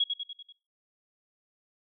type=tone with echo; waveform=sine; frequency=3322 Hz; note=G#7; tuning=in tune; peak=-22 dBFS; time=0-0.04 s; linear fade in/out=5 ms; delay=97 ms; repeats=5; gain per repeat=-5 dB; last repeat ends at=0.525 s; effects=noise-tail reverb RT60 0.4 s tail -24 dB re dry